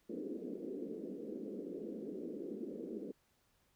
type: band-pass noise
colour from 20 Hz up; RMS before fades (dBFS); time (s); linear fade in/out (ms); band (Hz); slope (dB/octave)
white; -44; 0.09-3.12; 10; 200 to 460; 48
effects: pink hiss -75 dBFS RMS until 3.75 s